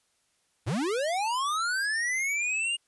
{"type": "linear sweep", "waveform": "square", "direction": "up", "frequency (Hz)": [85.8, 2860], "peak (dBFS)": -27, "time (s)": [0.66, 2.77], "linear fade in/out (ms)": 20, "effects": ["white hiss -71 dBFS RMS until 2.87 s", "resampled to 24000 Hz"]}